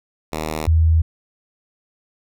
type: tone pair in turn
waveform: 5% pulse / sine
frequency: 78.1 / 80.76 Hz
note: D#2 / E2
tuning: +7 / -35 cents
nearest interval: minor second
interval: 58 cents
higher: second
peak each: -12 / -11 dBFS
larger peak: second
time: 0.32-0.67 / 0.67-1.02 s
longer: neither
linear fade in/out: 10 ms
effects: none